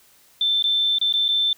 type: tone with dropouts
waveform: sine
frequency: 3547 Hz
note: A7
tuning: 13 cents sharp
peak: -17 dBFS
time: 0.41-1.53 s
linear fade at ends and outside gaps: 2 ms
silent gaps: 0.625-0.64 / 0.985-1.013 / 1.126-1.138 / 1.282-1.288 s
effects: white hiss -55 dBFS RMS until 1.57 s